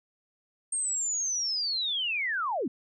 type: linear sweep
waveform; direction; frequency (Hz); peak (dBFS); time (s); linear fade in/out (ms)
sine; down; 8640 to 201; -27; 0.72-2.68; 5
effects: none